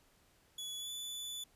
sawtooth tone with pitch glide, 3400 to 3475 Hz, G#7 to A7, +40 to -22 cents, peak -38 dBFS, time 0.58-1.44 s, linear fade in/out 5 ms, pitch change +38 cents, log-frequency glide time 0.78-0.91 s, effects pink hiss -69 dBFS RMS until 1.55 s + resampled to 32000 Hz

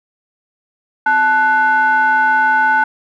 triangle ring-modulated tone, 307.1 Hz, D#4, 23 cents flat, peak -5 dBFS, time 1.06-2.84 s, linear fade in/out 5 ms, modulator 1180 Hz, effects none

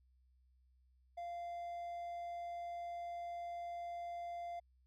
triangle tone, 693 Hz, F5, 14 cents flat, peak -40 dBFS, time 1.17-4.6 s, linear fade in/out 10 ms, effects added 63 Hz sine -68 dBFS peak until 4.86 s

